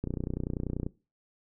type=click train; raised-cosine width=3 ms; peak=-19 dBFS; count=26; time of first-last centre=0.04-0.865 s; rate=30.3 Hz; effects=noise-tail reverb RT60 0.3 s tail -20 dB re dry